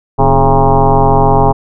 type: tone with frequency modulation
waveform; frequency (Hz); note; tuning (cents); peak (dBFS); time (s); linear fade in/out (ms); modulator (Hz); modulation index
sine; 415.3; G#4; 0; -5; 0.18-1.53; 20; 131; 4.3
effects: none